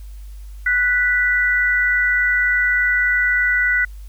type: tone pair together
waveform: sine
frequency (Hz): 1480 / 1971.7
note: F#6 / B6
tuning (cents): 0 / -3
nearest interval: perfect fourth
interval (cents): 497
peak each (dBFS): -17 / -17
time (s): 0.66-3.85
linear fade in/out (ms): 5
effects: added 50 Hz sine -32 dBFS peak until 4.08 s + white hiss -54 dBFS RMS until 4.08 s